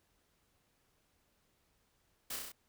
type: noise with echo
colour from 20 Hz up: white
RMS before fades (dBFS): -41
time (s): 2.3-2.36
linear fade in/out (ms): 5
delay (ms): 32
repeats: 5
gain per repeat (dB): -2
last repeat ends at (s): 2.52
effects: pink hiss -75 dBFS RMS until 2.68 s